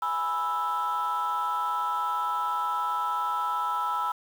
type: chord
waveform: sine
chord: E major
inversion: first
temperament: equal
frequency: 830.6 / 987.8 / 1318.5 Hz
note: G#5 / B5 / E6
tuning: 0 / 0 / 0 cents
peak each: -32 / -28 / -27 dBFS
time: 0.02-4.12 s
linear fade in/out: 5 ms
effects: tanh soft clip ceiling -21 dBFS + 8-bit